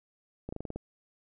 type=slowing click train; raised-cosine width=2 ms; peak=-24 dBFS; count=7; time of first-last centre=0.49-0.76 s; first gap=35 ms; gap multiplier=1.1; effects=none